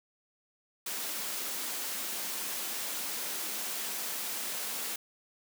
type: high-pass noise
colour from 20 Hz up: white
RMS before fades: -36 dBFS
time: 0.86-4.96 s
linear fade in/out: 5 ms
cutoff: 180 Hz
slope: 48 dB/octave
effects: none